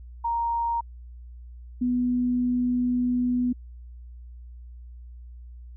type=tone pair in turn; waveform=sine; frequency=933 / 247.1 Hz; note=A#5 / B3; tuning=+1 / +1 cents; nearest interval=octave + major seventh; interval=2300 cents; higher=first; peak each=-23 / -21 dBFS; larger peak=second; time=0.24-0.81 / 1.81-3.53 s; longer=second; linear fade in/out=10 ms; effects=added 60 Hz sine -40 dBFS peak until 5.76 s